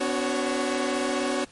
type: tone cluster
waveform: sawtooth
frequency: 252 / 288.1 / 371 / 552 Hz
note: B3 / D4 / F#4 / C#5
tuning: +35 / -33 / +5 / -7 cents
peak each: -26 dBFS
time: 0-1.45 s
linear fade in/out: 10 ms
effects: pink hiss -53 dBFS RMS until 1.51 s + MP3 48 kbps

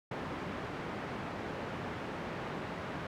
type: band-pass noise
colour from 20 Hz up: pink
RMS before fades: -40 dBFS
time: 0.11-3.07 s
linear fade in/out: 5 ms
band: 120 to 1900 Hz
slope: 12 dB/octave
effects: none

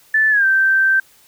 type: tone with pitch glide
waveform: sine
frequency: 1751 to 1560 Hz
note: A6 to G6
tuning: -9 to -9 cents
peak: -11 dBFS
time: 0.14-1 s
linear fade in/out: 5 ms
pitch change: -200 cents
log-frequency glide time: 0.3-0.45 s
effects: white hiss -51 dBFS RMS until 1.27 s

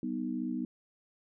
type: chord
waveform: sine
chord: G augmented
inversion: none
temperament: equal with one note detuned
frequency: 192.96 / 246.9 / 311.1 Hz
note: G3 / B3 / D#4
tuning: -27 / 0 / 0 cents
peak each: -39 / -34 / -37 dBFS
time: 0.03-0.65 s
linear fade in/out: 2 ms
effects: none

